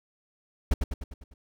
brown noise with echo, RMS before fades -20 dBFS, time 0.71-0.74 s, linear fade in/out 5 ms, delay 100 ms, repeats 6, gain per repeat -5 dB, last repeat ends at 1.34 s, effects none

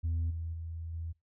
sine tone with level steps, 82.41 Hz, E2, in tune, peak -27 / -34 / -37 / -35 dBFS, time 0.03-1.13 s, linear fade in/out 20 ms, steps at 0.3 / 0.53 / 0.93 s, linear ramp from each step 10 ms, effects noise-tail reverb RT60 0.2 s tail -22 dB re dry + tanh soft clip ceiling -27 dBFS

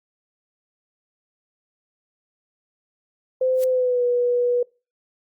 sine tone with pitch glide, 515 to 487.5 Hz, C5 to B4, -28 to -23 cents, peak -17 dBFS, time 3.41-4.63 s, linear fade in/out 5 ms, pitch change -95 cents, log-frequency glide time 3.67-4.04 s
blue noise with exponential growth, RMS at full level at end -31 dBFS, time 3.53-3.64 s, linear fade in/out 0 ms, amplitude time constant 23 ms
effects noise-tail reverb RT60 0.3 s tail -24 dB re dry + Opus 48 kbps

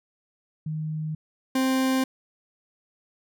sine / 40% pulse tone pair in turn, 155.56 / 262.2 Hz, D#3 / C4, 0 / +4 cents, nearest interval major sixth, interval 904 cents, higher second, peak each -27 / -20 dBFS, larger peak second, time 0.66-1.15 / 1.55-2.04 s, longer neither, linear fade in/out 5 ms, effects none

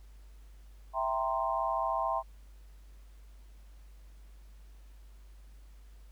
sine chord, C dominant seventh, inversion first, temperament equal, 659.3 / 784 / 932.3 / 1046.5 Hz, E5 / G5 / Bb5 / C6, 0 / 0 / 0 / 0 cents, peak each -34 / -35 / -35 / -33 dBFS, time 0.93-2.23 s, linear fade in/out 50 ms, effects added 50 Hz sine -50 dBFS peak until 6.11 s + pink hiss -67 dBFS RMS until 6.11 s

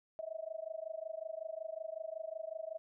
sine tone with amplitude modulation, 643 Hz, E5, 43 cents flat, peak -36 dBFS, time 0.19-2.78 s, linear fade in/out 0 ms, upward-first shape sine, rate 25.4 Hz, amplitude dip 95%, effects none

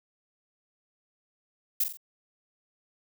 violet noise with echo, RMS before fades -25 dBFS, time 1.8-1.84 s, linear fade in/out 5 ms, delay 44 ms, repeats 3, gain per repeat -7 dB, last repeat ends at 1.972 s, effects none

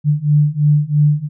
sine beating tone pair, 146.83 / 149.83 Hz, D3 / D3, 0 / +35 cents, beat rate 3 Hz, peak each -14 / -13 dBFS, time 0.04-1.29 s, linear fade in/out 50 ms, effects none

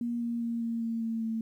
sine tone with pitch steps, 237.1 / 234.9 / 232.8 / 230.6 / 228.5 / 226.4 / 224.3 Hz, A#3 / A#3 / A#3 / A#3 / A#3 / A3 / A3, +30 / +13 / -2 / -19 / -34 / +50 / +34 cents, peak -29 dBFS, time 0.01-1.41 s, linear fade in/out 2 ms, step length 200 ms, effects 11-bit

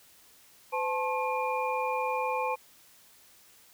sine tone cluster, 509 / 873 / 1073 / 2411 Hz, C5 / A5 / C6 / D7, -48 / -14 / +43 / +45 cents, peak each -32 / -31 / -34 / -37 dBFS, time 0.72-2.56 s, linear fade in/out 20 ms, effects white hiss -58 dBFS RMS until 3.73 s

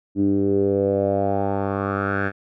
10% pulse tone with low-pass filter sweep, 98.9 Hz, G2, 16 cents sharp, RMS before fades -21 dBFS, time 0.15-2.32 s, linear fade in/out 50 ms, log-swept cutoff 280 to 1700 Hz, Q 4.7, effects none

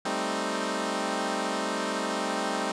10% pulse chord, A half-diminished seventh, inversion third, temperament equal, 196 / 220 / 261.6 / 311.1 Hz, G3 / A3 / C4 / Eb4, 0 / 0 / 0 / 0 cents, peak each -25 dBFS, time 0.05-2.72 s, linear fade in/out 5 ms, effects resampled to 22050 Hz

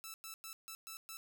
5% pulse tone bursts at uneven times, 1318.5 Hz, E6, in tune, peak -34 dBFS, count 6, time 0.04-0.14 / 0.24-0.34 / 0.44-0.53 / 0.68-0.75 / 0.87-0.97 / 1.09-1.17 s, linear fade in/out 0 ms, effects none

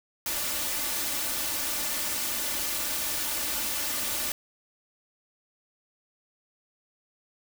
white noise with comb filter, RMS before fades -30 dBFS, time 0.26-4.32 s, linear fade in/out 2 ms, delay 3.4 ms, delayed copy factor +0.6, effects none

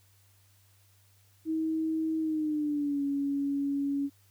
sine tone with pitch glide, 318.9 to 280.8 Hz, D#4 to C#4, +43 to +22 cents, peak -27 dBFS, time 1.45-4.1 s, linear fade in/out 50 ms, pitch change -221 cents, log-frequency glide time 2.19-3.03 s, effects added 98 Hz sine -62 dBFS peak until 4.3 s + white hiss -66 dBFS RMS until 4.3 s

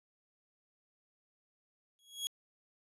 sawtooth tone with exponential growth, 3322 Hz, G#7, in tune, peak -28 dBFS, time 1.99-2.27 s, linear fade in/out 0 ms, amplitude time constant 59 ms, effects resampled to 32000 Hz

